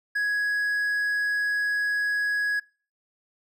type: tone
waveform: triangle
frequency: 1668 Hz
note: G#6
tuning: 7 cents sharp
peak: -21 dBFS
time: 0.15-2.6 s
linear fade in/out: 10 ms
effects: noise-tail reverb RT60 0.4 s tail -24 dB re dry